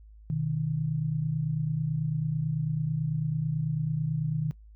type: tone pair together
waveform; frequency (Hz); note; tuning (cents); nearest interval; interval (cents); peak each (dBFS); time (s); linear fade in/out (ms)
sine; 126.48 / 155.56; B2 / D#3; +42 / 0; major third; 358; -32 / -27; 0.3-4.51; 0
effects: noise-tail reverb RT60 0.1 s tail -20 dB re dry + added 53 Hz sine -48 dBFS peak until 4.75 s